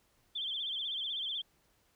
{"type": "tone with vibrato", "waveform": "sine", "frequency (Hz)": 3324, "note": "G#7", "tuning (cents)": 1, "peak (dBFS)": -34, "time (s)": [0.35, 1.42], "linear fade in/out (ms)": 10, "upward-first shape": "sine", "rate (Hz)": 16, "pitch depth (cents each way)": 120, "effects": ["pink hiss -71 dBFS RMS until 1.95 s"]}